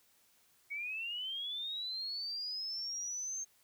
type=linear sweep; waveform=sine; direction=up; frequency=2217 to 6400 Hz; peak=-37 dBFS; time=0.7-3.45 s; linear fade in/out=20 ms; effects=white hiss -69 dBFS RMS until 3.63 s